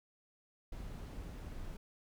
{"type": "noise", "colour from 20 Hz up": "brown", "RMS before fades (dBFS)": -45, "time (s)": [0.72, 1.77], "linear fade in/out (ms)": 5, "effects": []}